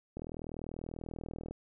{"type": "click train", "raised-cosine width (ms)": 2, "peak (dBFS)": -28, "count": 55, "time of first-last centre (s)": [0.17, 1.51], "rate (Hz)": 40.3, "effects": []}